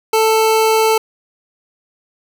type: tone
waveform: 25% pulse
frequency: 441.4 Hz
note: A4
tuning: 5 cents sharp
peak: -7 dBFS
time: 0.13-0.98 s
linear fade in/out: 5 ms
effects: none